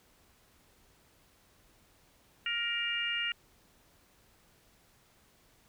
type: harmonic tone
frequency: 470 Hz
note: A#4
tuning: 14 cents sharp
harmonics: 3 / 4 / 5 / 6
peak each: -39 / -37 / -38 / -33 dBFS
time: 2.46-3.32 s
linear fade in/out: 2 ms
effects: pink hiss -65 dBFS RMS until 5.68 s